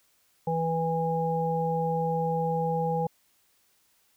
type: harmonic tone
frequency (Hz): 163.9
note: E3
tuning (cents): -10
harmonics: 1 / 3 / 5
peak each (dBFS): -29 / -29 / -29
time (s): 0.47-3.07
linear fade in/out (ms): 5
effects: white hiss -67 dBFS RMS until 4.16 s